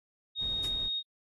sine tone, 3729 Hz, A#7, in tune, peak -30 dBFS, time 0.35-1.03 s, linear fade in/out 50 ms
brown noise, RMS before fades -43 dBFS, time 0.38-0.9 s, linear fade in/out 50 ms
white noise with exponential decay, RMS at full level -37 dBFS, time 0.64-0.75 s, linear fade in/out 5 ms, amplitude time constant 22 ms
effects AAC 32 kbps

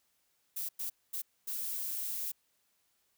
violet noise bursts at uneven times, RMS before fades -37 dBFS, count 4, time 0.56-0.69 / 0.79-0.9 / 1.13-1.22 / 1.47-2.32 s, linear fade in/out 10 ms, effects white hiss -75 dBFS RMS until 3.17 s

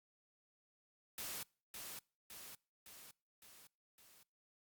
white noise with echo, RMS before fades -45 dBFS, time 1.18-1.43 s, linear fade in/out 2 ms, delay 560 ms, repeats 5, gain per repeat -4 dB, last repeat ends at 4.23 s, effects noise-tail reverb RT60 0.4 s tail -26 dB re dry + Opus 48 kbps

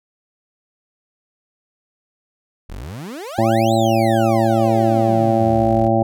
30% pulse exponential two-way sweep, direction up then down, 34.9 to 4160 to 34.9 Hz, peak -26 dBFS, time 2.69-5.88 s, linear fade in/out 10 ms, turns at 3.74 s
harmonic tone, 112.5 Hz, A2, 39 cents sharp, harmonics 1 / 2 / 3 / 5 / 6 / 7, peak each -20 / -20 / -20 / -20 / -20 / -20 dBFS, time 3.38-6.03 s, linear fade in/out 5 ms
effects none

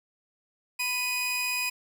sawtooth tone pair together, 991.2 / 2489 Hz, B5 / D#7, +6 / 0 cents, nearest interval octave + major third, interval 1594 cents, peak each -33 / -24 dBFS, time 0.79-1.7 s, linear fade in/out 10 ms, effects none

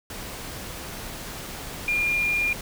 sine tone in noise, 2409 Hz, D7, 43 cents sharp, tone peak -21 dBFS, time 1.88-2.53 s, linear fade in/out 2 ms, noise pink, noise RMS -36 dBFS, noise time 0.1-2.61 s, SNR +12 dB, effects none

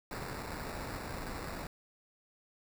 pink noise with sample-and-hold, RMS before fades -41 dBFS, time 0.11-1.67 s, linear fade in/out 2 ms, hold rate 3150 Hz, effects none

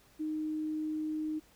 sine tone, 309.5 Hz, D#4, 9 cents flat, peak -32 dBFS, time 0.19-1.4 s, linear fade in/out 20 ms, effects pink hiss -63 dBFS RMS until 1.55 s

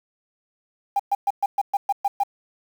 sine tone bursts, 802 Hz, G5, 39 cents sharp, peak -16 dBFS, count 9, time 0.96-2.235 s, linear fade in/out 5 ms, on 35 ms, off 120 ms, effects tanh soft clip ceiling -13 dBFS + 7-bit

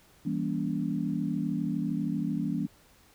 sine chord, E diminished seventh, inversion none, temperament just, 164.81 / 197.78 / 237.3 / 284.8 Hz, E3 / G3 / Bb3 / Db4, 0 / +16 / +31 / +47 cents, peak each -33 dBFS, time 0.25-2.67 s, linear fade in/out 10 ms, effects pink hiss -60 dBFS RMS until 3.14 s

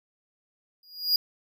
square tone with exponential growth, 4865 Hz, D#8, 40 cents flat, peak -17 dBFS, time 0.83-1.16 s, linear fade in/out 2 ms, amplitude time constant 70 ms, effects none

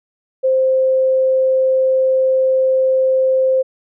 sine tone, 523.3 Hz, C5, in tune, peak -11 dBFS, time 0.43-3.63 s, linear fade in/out 20 ms, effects none

